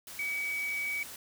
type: tone in noise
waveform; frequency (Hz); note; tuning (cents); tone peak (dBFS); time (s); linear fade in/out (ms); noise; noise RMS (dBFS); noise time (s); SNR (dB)
sine; 2272; C#7; +42; -31; 0.19-1.03; 2; white; -45; 0.07-1.16; +11
effects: none